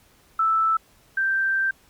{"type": "tone pair in turn", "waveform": "sine", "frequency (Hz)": [1318.5, 1568], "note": ["E6", "G6"], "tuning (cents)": [0, 0], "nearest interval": "minor third", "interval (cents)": 300, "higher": "second", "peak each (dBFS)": [-17, -19], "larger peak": "first", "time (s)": [[0.39, 0.77], [1.17, 1.71]], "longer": "second", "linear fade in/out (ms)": 5, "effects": ["pink hiss -57 dBFS RMS until 1.89 s", "MP3 96 kbps"]}